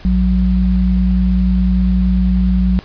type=tone pair together; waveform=sine; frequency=58.27 / 185 Hz; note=A#1 / F#3; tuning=0 / 0 cents; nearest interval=octave + minor sixth; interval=2000 cents; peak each=-13 dBFS; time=0.05-2.79 s; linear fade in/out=0 ms; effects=pink hiss -39 dBFS RMS until 2.84 s + resampled to 11025 Hz